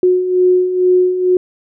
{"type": "beating tone pair", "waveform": "sine", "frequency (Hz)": [362.9, 365.1], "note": ["F#4", "F#4"], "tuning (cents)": [-34, -23], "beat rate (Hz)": 2.2, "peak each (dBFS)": [-17, -10], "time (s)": [0.03, 1.37], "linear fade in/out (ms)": 2, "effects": []}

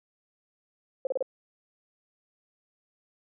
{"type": "tone bursts", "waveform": "sine", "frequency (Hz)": 528, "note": "C5", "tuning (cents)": 16, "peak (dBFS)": -24, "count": 4, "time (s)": [1.05, 1.226], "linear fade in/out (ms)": 2, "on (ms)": 20, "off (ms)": 32, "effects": []}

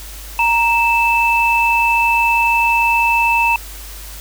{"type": "tone pair together", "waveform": "sine", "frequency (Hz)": [932.3, 2637], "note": ["A#5", "E7"], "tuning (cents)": [0, 0], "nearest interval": "octave + tritone", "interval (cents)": 1800, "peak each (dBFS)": -14, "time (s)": [0.39, 3.56], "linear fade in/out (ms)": 2, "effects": ["added 50 Hz sine -32 dBFS peak until 4.2 s", "white hiss -35 dBFS RMS until 4.2 s"]}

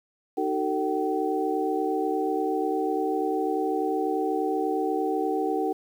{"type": "tone cluster", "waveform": "sine", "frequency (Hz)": [308.6, 380.5, 448.9, 765], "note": ["D#4", "F#4", "A4", "G5"], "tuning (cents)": [-14, 48, 35, -42], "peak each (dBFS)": -29, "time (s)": [0.37, 5.73], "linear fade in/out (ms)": 10, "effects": ["9-bit"]}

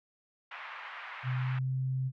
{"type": "band-pass noise", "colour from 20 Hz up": "pink", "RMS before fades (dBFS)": -44, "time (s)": [0.51, 1.59], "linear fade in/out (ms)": 5, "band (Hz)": [950, 2500], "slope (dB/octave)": 24}
{"type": "tone with pitch glide", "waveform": "sine", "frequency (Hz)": [127.8, 130.86], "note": ["C3", "C3"], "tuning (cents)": [-40, 1], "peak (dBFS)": -29, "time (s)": [1.23, 2.12], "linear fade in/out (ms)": 50, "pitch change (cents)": 41, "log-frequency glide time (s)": [1.37, 1.69]}
{"effects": []}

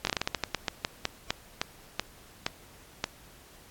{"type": "slowing click train", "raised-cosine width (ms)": 0.2, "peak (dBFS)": -9, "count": 18, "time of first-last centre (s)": [0.05, 3.041], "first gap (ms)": 21, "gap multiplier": 1.23, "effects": ["pink hiss -54 dBFS RMS until 3.7 s", "AAC 64 kbps"]}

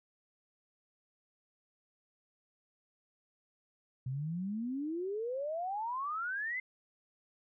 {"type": "exponential sweep", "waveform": "sine", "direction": "up", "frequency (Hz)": [124.3, 2093], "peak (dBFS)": -34, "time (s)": [4.06, 6.6], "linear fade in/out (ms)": 5, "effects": []}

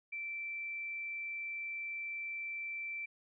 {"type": "tone", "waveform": "sine", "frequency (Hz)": 2337, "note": "D7", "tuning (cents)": -9, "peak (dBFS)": -38, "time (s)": [0.12, 3.06], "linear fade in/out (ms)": 10, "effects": []}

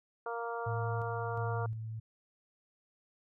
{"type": "harmonic tone", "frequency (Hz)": 233.1, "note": "A#3", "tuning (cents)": 0, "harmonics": [2, 3, 4, 5, 6], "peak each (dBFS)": [-39, -41, -42, -43, -44], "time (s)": [0.26, 1.66], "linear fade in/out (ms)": 2}
{"type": "tone with tremolo", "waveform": "sine", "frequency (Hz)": 111.1, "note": "A2", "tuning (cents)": 17, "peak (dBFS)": -33, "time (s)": [0.66, 2], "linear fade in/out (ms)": 10, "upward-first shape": "square", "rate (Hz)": 1.4, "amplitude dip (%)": 40}
{"effects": []}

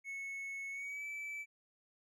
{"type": "tone with pitch glide", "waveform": "triangle", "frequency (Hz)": [2200, 2312], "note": ["C#7", "D7"], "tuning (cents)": [-14, -28], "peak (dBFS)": -39, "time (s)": [0.04, 1.46], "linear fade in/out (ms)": 50, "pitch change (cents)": 86, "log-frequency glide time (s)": [0.71, 1.05], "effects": []}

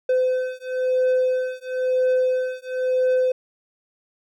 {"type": "beating tone pair", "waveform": "triangle", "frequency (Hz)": [510, 510.99], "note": ["C5", "C5"], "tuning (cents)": [-44, -41], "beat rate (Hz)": 0.99, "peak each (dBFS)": -20, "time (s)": [0.09, 3.32], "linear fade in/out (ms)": 5, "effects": []}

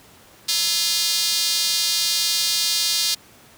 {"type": "tone with high-pass filter", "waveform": "square", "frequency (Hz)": 189.2, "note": "F#3", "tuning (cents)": 39, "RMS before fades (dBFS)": -21, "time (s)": [0.48, 3.15], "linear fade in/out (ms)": 10, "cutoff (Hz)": 4300, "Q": 2.3, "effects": ["pink hiss -49 dBFS RMS until 3.57 s", "high-pass 80 Hz 12 dB/octave"]}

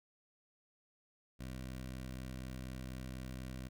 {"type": "tone with notch filter", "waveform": "15% pulse", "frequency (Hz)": 64.1, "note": "C2", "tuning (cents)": -35, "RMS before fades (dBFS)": -45, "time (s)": [1.39, 3.69], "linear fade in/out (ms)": 20, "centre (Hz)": 850, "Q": 1.5, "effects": []}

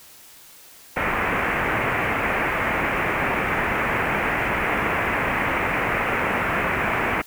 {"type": "low-pass noise", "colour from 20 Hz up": "white", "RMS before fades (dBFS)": -23, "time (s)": [0.96, 7.22], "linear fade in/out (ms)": 10, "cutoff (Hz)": 2400, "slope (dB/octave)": 48, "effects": ["white hiss -47 dBFS RMS until 7.26 s"]}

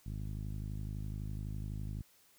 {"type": "tone with low-pass filter", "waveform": "10% pulse", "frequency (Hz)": 51.91, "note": "G#1", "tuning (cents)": 0, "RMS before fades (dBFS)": -40, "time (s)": [0.06, 2.02], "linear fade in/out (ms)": 5, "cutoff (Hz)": 140, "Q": 0.77, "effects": ["white hiss -66 dBFS RMS until 2.38 s"]}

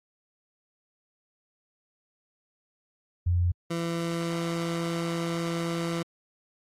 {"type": "tone pair in turn", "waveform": ["sine", "20% pulse"], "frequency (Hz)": [87.9, 168.15], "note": ["F2", "E3"], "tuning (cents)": [12, 35], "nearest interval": "major seventh", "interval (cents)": 1123, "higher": "second", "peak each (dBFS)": [-21, -23], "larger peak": "first", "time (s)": [[3.26, 3.52], [3.7, 6.03]], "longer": "second", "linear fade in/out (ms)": 10, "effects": ["low-pass 10000 Hz 12 dB/octave", "AAC 48 kbps"]}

